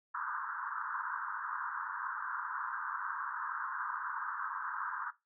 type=band-pass noise; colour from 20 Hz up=white; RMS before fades=-39 dBFS; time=0.14-5.11 s; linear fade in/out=10 ms; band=930 to 1600 Hz; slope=96 dB/octave; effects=noise-tail reverb RT60 0.2 s tail -17 dB re dry